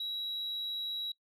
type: tone with amplitude modulation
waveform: sine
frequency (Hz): 3878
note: B7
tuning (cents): -32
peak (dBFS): -31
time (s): 0-1.12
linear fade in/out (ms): 5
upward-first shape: sine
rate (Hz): 170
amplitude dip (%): 25
effects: noise-tail reverb RT60 0.1 s tail -21 dB re dry + tanh soft clip ceiling -32 dBFS